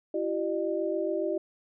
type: tone cluster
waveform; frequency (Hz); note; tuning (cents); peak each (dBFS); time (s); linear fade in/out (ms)
sine; 335.9 / 383.1 / 605; E4 / G4 / D#5; +33 / -40 / -49; -31; 0.14-1.38; 5
effects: none